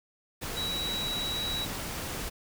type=tone in noise; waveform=sine; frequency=3894 Hz; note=B7; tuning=25 cents flat; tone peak=-31 dBFS; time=0.56-1.66 s; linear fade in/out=20 ms; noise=pink; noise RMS=-36 dBFS; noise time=0.41-2.3 s; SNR=+2 dB; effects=none